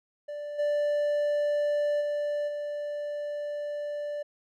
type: tone with level steps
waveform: triangle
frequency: 587.3 Hz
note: D5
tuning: in tune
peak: -32 / -22 / -25 / -29 dBFS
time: 0.28-4.23 s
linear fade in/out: 10 ms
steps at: 0.58 / 2 / 2.47 s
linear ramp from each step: 20 ms
effects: none